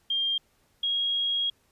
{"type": "tone pair in turn", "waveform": "sine", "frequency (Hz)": [3201, 3285], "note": ["G7", "G#7"], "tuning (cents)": [36, -20], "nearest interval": "unison", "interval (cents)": 44, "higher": "second", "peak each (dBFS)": -24, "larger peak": "neither", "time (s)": [[0.1, 0.38], [0.83, 1.5]], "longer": "second", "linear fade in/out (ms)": 5, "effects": ["pink hiss -67 dBFS RMS until 1.71 s", "resampled to 32000 Hz"]}